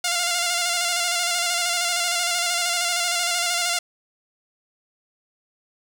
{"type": "tone with vibrato", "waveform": "5% pulse", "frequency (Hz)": 700, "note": "F5", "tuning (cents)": 4, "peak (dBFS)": -9, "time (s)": [0.04, 3.79], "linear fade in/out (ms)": 5, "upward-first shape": "square", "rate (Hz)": 13, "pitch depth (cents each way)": 31, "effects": []}